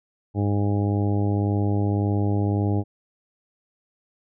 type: harmonic tone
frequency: 101.8 Hz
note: G#2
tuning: 34 cents flat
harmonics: 1 / 2 / 3 / 4 / 5 / 6 / 7 / 8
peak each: -21 / -28 / -27 / -32 / -37 / -38 / -39 / -36 dBFS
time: 0.34-2.84 s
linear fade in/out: 50 ms
effects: none